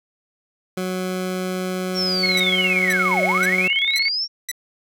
20% pulse tone, 184.5 Hz, F#3, 5 cents flat, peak -18 dBFS, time 0.77-3.68 s, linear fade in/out 5 ms
sine linear two-way sweep, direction down then up, 5588 to 543 to 5588 Hz, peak -20 dBFS, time 1.94-4.28 s, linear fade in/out 50 ms, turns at 3.23 s
sine tone with tremolo, 2189 Hz, C#7, 22 cents flat, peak -17 dBFS, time 2.23-4.09 s, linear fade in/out 5 ms, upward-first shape square, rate 17 Hz, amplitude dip 65%
10% pulse tone bursts, 1975.5 Hz, B6, in tune, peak -15 dBFS, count 5, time 2.37-4.515 s, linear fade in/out 2 ms, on 29 ms, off 500 ms
effects none

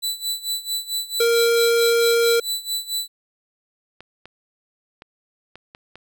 sawtooth tone with tremolo, 3977 Hz, B7, 11 cents sharp, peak -18 dBFS, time 0.02-3.08 s, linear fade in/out 20 ms, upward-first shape sine, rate 4.5 Hz, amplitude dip 85%
square tone, 466.2 Hz, A#4, in tune, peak -16 dBFS, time 1.2-2.4 s, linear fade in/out 5 ms
clicks, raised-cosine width 0.3 ms, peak -24 dBFS, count 6, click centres 4.006 / 4.256 / 5.021 / 5.556 / 5.749 / 5.956 s
effects none

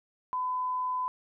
sine tone, 1008 Hz, B5, 35 cents sharp, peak -28 dBFS, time 0.33-1.08 s, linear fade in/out 0 ms, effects none

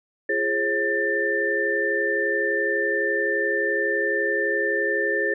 sine tone cluster, 343.5 / 415.3 / 538 / 1784 Hz, F4 / G#4 / C5 / A6, -29 / 0 / +48 / +23 cents, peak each -30 / -26 / -28 / -23 dBFS, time 0.29-5.34 s, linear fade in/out 5 ms, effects none

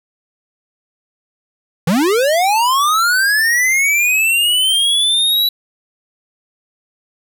square linear sweep, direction up, 150 to 3951 Hz, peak -12 dBFS, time 1.87-5.49 s, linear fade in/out 5 ms, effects none

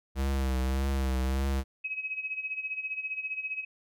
square tone with vibrato, 66.3 Hz, C2, 23 cents sharp, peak -27 dBFS, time 0.15-1.64 s, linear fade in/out 50 ms, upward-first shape triangle, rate 1.7 Hz, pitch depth 57 cents each way
sine tone with tremolo, 2548 Hz, D#7, 41 cents sharp, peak -29 dBFS, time 1.84-3.65 s, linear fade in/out 10 ms, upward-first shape sine, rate 15 Hz, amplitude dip 75%
effects none

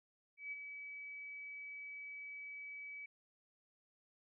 sine tone with ADSR envelope, 2286 Hz, D7, 47 cents flat, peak -40 dBFS, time 0.37-3.06 s, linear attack 150 ms, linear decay 26 ms, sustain -6 dB, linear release 6 ms, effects none

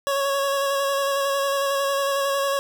25% pulse tone with vibrato, 554.4 Hz, C#5, in tune, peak -17 dBFS, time 0.07-2.59 s, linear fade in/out 0 ms, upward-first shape square, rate 11 Hz, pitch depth 15 cents each way, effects none

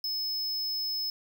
square tone, 5200 Hz, E8, 24 cents flat, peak -30 dBFS, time 0.04-1.1 s, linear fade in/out 2 ms, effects none

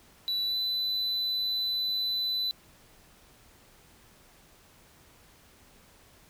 triangle tone with pitch glide, 3951 to 3999 Hz, B7 to B7, 0 to +21 cents, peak -26 dBFS, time 0.28-2.51 s, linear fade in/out 0 ms, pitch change +21 cents, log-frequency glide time 0.46-0.56 s, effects pink hiss -58 dBFS RMS until 6.29 s

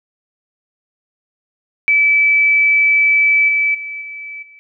sine tone with level steps, 2306 Hz, D7, 32 cents flat, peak -9 / -12 / -24 / -27 / -40 dBFS, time 1.88-4.59 s, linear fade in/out 0 ms, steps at 3.48 / 3.74 / 4.01 / 4.42 s, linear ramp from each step 10 ms, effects none

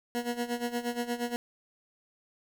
20% pulse tone with tremolo, 239.9 Hz, A#3, 50 cents sharp, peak -23 dBFS, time 0.15-1.36 s, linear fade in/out 0 ms, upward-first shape sine, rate 8.5 Hz, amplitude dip 80%, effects 10-bit

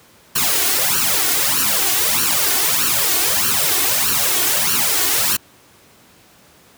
white noise with flanger, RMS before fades -17 dBFS, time 0.35-5.37 s, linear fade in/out 10 ms, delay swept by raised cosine 0.69 to 2.79 ms, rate 1.6 Hz, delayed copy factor +0.85, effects pink hiss -49 dBFS RMS until 6.77 s + high-pass 100 Hz 12 dB/octave

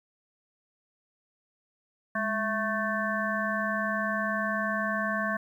harmonic tone with a mistuned harmonic, 220 Hz, A3, in tune, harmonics 1 / 3 / 5 / 7 / 8, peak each -33 / -33 / -33 / -33 / -33 dBFS, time 2.15-5.37 s, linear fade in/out 5 ms, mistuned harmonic 1, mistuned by -96 cents, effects 10-bit

